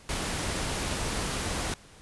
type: noise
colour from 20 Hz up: pink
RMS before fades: -31 dBFS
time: 0.09-1.74 s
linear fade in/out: 2 ms
effects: pink hiss -53 dBFS RMS until 2.01 s + resampled to 24000 Hz